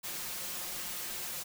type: noise with comb filter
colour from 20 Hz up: white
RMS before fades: -39 dBFS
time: 0.03-1.44 s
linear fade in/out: 20 ms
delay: 5.6 ms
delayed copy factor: +0.95
effects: none